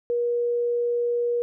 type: tone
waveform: sine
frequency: 478.3 Hz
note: A#4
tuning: 44 cents sharp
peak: -21 dBFS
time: 0.1-1.42 s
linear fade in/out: 0 ms
effects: none